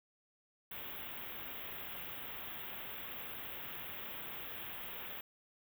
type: band-stop noise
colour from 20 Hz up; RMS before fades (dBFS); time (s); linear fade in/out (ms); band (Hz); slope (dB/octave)
white; -45; 0.71-5.21; 5; 3600 to 13000; 96
effects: none